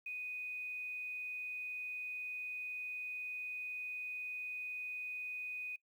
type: tone with quantisation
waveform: sine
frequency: 2489 Hz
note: D#7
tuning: in tune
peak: -40 dBFS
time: 0.06-5.76 s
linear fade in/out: 5 ms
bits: 11
effects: noise-tail reverb RT60 0.1 s tail -21 dB re dry